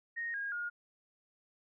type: tone with pitch steps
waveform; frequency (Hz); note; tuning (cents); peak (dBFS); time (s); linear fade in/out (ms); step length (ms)
sine; 1861 / 1629.5 / 1426.8; A#6 / G#6 / F6; -3 / -33 / +37; -35; 0.16-0.7; 20; 180
effects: none